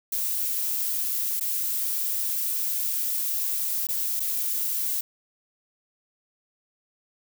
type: noise with dropouts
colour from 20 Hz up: violet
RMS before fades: -27 dBFS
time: 0.12-5.01 s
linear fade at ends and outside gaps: 5 ms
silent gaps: 1.398-1.408 / 3.87-3.887 / 4.197-4.202 s
effects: none